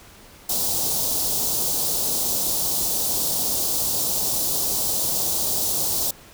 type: band-stop noise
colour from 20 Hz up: white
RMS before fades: -23 dBFS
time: 0.49-6.11 s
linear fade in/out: 5 ms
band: 880 to 4000 Hz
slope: 24 dB/octave
effects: pink hiss -47 dBFS RMS until 6.33 s